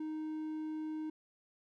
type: tone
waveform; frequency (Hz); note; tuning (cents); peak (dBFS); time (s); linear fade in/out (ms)
triangle; 311.1; D#4; 0; -35; 0-1.1; 5
effects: none